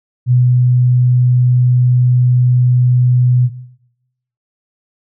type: tone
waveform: sine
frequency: 124.5 Hz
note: B2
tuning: 14 cents sharp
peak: -7 dBFS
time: 0.26-3.5 s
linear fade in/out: 50 ms
effects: noise-tail reverb RT60 0.9 s tail -17 dB re dry